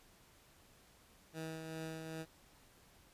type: tone with tremolo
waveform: 15% pulse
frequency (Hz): 160.3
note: E3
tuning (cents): -48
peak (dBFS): -35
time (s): 1.33-2.26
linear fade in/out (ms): 50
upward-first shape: triangle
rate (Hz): 2.5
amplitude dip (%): 40
effects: pink hiss -65 dBFS RMS until 3.13 s + resampled to 32000 Hz